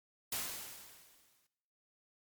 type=noise with exponential decay; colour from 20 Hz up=white; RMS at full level=-36 dBFS; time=0.32-1.47 s; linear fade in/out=5 ms; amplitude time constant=250 ms; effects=noise-tail reverb RT60 0.9 s tail -17 dB re dry + MP3 96 kbps